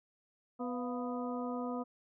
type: harmonic tone with a mistuned harmonic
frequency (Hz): 248.1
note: B3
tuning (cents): +8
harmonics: 1 / 2 / 3 / 4 / 5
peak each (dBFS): -37 / -41 / -44 / -46 / -46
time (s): 0.59-1.84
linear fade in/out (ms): 20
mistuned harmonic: 3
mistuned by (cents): -87
effects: none